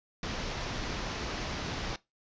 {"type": "low-pass noise", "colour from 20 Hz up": "pink", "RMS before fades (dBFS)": -36, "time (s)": [0.23, 1.96], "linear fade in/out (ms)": 2, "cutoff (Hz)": 6200, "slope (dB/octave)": 48, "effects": ["noise-tail reverb RT60 0.2 s tail -20 dB re dry", "resampled to 16000 Hz"]}